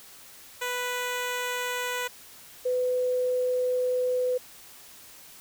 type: tone pair in turn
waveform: 10% pulse / sine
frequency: 493.9 / 501.7 Hz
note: B4 / B4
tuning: 0 / +27 cents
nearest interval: unison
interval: 27 cents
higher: second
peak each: -20 / -23 dBFS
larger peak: first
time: 0.61-2.08 / 2.65-4.38 s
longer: second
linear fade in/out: 10 ms
effects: white hiss -49 dBFS RMS until 5.4 s